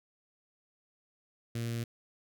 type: tone with notch filter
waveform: sawtooth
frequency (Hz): 116.54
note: A#2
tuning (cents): 0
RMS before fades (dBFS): -35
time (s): 1.55-1.84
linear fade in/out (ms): 5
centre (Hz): 900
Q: 0.61
effects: none